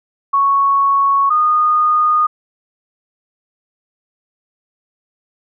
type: tone pair in turn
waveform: sine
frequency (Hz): 1108.7 / 1228.8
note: C#6 / D#6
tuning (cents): 0 / -22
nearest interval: major second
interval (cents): 178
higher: second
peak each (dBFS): -10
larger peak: neither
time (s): 0.33-1.3 / 1.3-2.27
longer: neither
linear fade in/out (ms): 10
effects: none